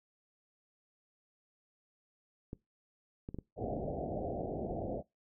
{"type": "clicks", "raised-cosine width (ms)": 3, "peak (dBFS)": -28, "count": 5, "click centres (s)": [2.531, 3.289, 3.345, 3.387, 3.642]}
{"type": "low-pass noise", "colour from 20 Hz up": "white", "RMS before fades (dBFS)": -38, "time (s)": [3.56, 5.03], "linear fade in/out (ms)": 50, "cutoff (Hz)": 750, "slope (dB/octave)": 96}
{"effects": ["noise-tail reverb RT60 0.2 s tail -22 dB re dry"]}